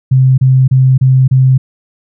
sine tone bursts, 130.81 Hz, C3, in tune, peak -4 dBFS, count 5, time 0.11-1.58 s, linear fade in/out 10 ms, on 270 ms, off 30 ms, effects none

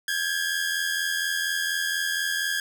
sawtooth tone pair together, 1600 / 1684.2 Hz, G6 / G#6, +35 / +24 cents, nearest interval minor second, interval 89 cents, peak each -24 dBFS, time 0.08-2.6 s, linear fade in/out 2 ms, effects none

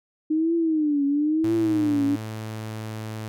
sine tone with vibrato, 307 Hz, D#4, 23 cents flat, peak -19 dBFS, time 0.3-2.16 s, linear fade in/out 10 ms, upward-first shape triangle, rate 1 Hz, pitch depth 170 cents each way
sawtooth tone with pitch glide, 111.8 to 109.56 Hz, A2 to A2, +28 to -7 cents, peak -27 dBFS, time 1.44-3.28 s, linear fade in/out 0 ms, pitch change -35 cents, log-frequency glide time 1.86-2.13 s
effects none

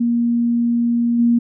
sine tone with level steps, 236.2 Hz, A#3, 23 cents sharp, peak -14 / -11 dBFS, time 0-1.39 s, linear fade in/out 10 ms, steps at 1.18 s, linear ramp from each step 20 ms, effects none

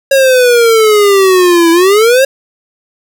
square exponential two-way sweep, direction down then up, 550 to 329.6 to 550 Hz, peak -5 dBFS, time 0.11-2.25 s, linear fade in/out 5 ms, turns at 1.71 s, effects none

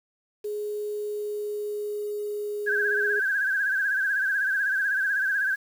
sine tone with pitch glide, 418.2 to 414.8 Hz, G#4 to G#4, +12 to -2 cents, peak -28 dBFS, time 0.44-3.2 s, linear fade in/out 10 ms, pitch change -14 cents, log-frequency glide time 0.86-2.89 s
sine tone with vibrato, 1593 Hz, G6, 27 cents sharp, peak -22 dBFS, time 2.66-5.56 s, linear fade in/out 20 ms, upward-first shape sine, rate 16 Hz, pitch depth 81 cents each way
effects 8-bit

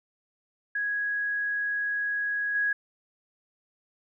sine tone with level steps, 1661.2 Hz, G#6, in tune, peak -26 / -23 dBFS, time 0.75-2.73 s, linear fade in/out 5 ms, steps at 2.55 s, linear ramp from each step 2 ms, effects none

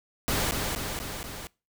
pink noise with echo, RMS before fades -27 dBFS, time 0.28-0.51 s, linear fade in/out 0 ms, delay 240 ms, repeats 4, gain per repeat -3 dB, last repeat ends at 1.47 s, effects noise-tail reverb RT60 0.3 s tail -24 dB re dry

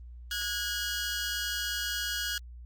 15% pulse tone pair together, 1452.1 / 1643 Hz, F#6 / G#6, -33 / -19 cents, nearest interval major second, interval 214 cents, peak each -27 dBFS, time 0.31-2.38 s, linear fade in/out 2 ms, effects added 60 Hz sine -43 dBFS peak until 2.65 s + Opus 32 kbps

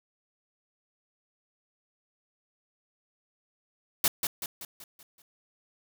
white noise with echo, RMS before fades -23 dBFS, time 4.04-4.08 s, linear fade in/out 2 ms, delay 190 ms, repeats 6, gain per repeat -6 dB, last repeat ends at 5.22 s, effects none

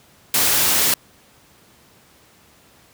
white noise, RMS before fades -17 dBFS, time 0.34-0.94 s, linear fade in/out 2 ms, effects pink hiss -52 dBFS RMS until 2.93 s + high-pass 80 Hz 12 dB/octave

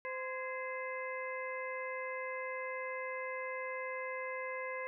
harmonic tone with a mistuned harmonic, 517 Hz, C5, 21 cents flat, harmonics 1 / 2 / 3 / 4 / 5, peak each -41 / -44 / -47 / -43 / -53 dBFS, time 0.05-4.87 s, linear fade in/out 0 ms, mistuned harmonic 3, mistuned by +120 cents, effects none

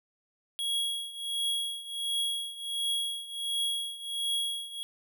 square tone with tremolo, 3315 Hz, G#7, 4 cents flat, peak -27 dBFS, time 0.59-4.83 s, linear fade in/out 0 ms, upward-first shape triangle, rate 1.4 Hz, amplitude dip 85%, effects none

